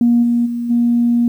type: tone with level steps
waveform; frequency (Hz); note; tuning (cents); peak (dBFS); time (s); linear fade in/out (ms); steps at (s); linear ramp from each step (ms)
sine; 237.6; A#3; +33; -8 / -11 / -18 / -10; 0.01-1.28; 2; 0.22 / 0.45 / 0.69; 20
effects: tanh soft clip ceiling -4 dBFS + 8-bit